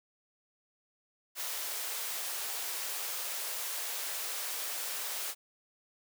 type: high-pass noise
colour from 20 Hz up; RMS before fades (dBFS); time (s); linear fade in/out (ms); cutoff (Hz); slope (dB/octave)
white; -37; 1.35-5.35; 50; 430; 24
effects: none